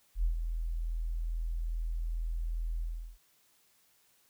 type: tone with ADSR envelope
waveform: sine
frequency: 41.2 Hz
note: E1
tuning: in tune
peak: -24 dBFS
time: 0.15-3.18 s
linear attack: 87 ms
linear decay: 110 ms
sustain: -7 dB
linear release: 370 ms
effects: white hiss -68 dBFS RMS until 4.29 s